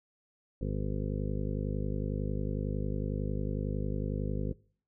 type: harmonic tone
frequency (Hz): 51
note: G#1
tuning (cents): -31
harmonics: 1 / 2 / 3 / 4 / 5 / 7 / 8 / 9 / 10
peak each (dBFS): -34 / -37 / -37 / -40 / -41 / -45 / -46 / -44 / -46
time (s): 0.61-4.53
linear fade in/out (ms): 5
effects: noise-tail reverb RT60 0.5 s tail -23 dB re dry